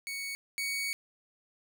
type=tone pair in turn; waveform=sawtooth; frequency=2227 / 2238 Hz; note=C#7 / C#7; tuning=+7 / +16 cents; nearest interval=unison; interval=9 cents; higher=second; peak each=-32 / -28 dBFS; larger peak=second; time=0.07-0.35 / 0.58-0.93 s; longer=second; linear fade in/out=0 ms; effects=none